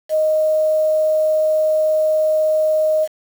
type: tone with quantisation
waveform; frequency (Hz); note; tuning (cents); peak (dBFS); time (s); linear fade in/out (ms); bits
sine; 622.3; D#5; 0; -13; 0.09-3.08; 50; 6
effects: none